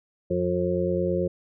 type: harmonic tone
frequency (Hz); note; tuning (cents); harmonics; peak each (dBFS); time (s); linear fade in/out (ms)
89.4; F2; +41; 1 / 2 / 4 / 5 / 6; -33 / -28 / -27 / -31 / -27; 0.3-1.28; 10
effects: none